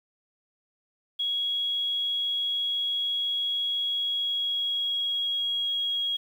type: tone with pitch glide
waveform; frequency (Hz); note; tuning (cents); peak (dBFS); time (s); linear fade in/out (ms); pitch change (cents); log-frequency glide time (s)
sine; 3322 to 3297; G#7 to G#7; 0 to -13; -25; 1.19-6.17; 10; -13; 3.85-5.76
effects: 9-bit